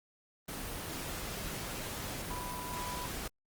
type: tone in noise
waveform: sine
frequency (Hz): 989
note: B5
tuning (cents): +2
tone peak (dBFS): -40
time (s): 2.3-3.06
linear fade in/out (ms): 5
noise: pink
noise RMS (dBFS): -40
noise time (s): 0.48-3.28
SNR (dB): -3
effects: Opus 24 kbps